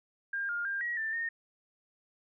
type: tone with pitch steps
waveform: sine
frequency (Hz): 1604 / 1413 / 1598 / 1907 / 1778 / 1838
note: G6 / F6 / G6 / A#6 / A6 / A#6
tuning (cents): +39 / +20 / +33 / +39 / +18 / -25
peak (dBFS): -31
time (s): 0.33-1.29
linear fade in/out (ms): 5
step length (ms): 160
effects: none